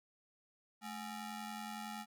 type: ring-modulated tone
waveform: sawtooth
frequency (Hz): 523.3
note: C5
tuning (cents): 0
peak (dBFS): -36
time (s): 0.81-2.06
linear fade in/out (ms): 50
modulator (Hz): 307
effects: none